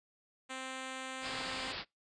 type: tone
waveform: 5% pulse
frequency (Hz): 261.6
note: C4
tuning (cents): 0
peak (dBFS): -29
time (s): 0.49-1.73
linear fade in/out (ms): 20
type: low-pass noise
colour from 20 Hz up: white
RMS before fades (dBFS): -42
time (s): 1.21-1.85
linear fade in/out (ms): 50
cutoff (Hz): 5000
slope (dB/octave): 96
effects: noise-tail reverb RT60 0.2 s tail -25 dB re dry + resampled to 22050 Hz